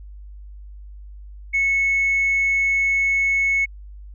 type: tone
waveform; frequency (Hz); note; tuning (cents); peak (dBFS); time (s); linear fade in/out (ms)
sine; 2200; C#7; -14; -15; 1.53-3.66; 20
effects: tanh soft clip ceiling -13 dBFS + added 50 Hz sine -36 dBFS peak until 4.14 s